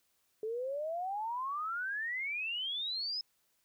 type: exponential sweep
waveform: sine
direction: up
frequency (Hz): 425.6 to 5190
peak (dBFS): -34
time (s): 0.43-3.21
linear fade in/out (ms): 2
effects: white hiss -75 dBFS RMS until 3.64 s